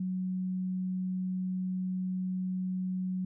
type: tone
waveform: sine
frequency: 185 Hz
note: F#3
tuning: in tune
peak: -30 dBFS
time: 0-3.25 s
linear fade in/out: 5 ms
effects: none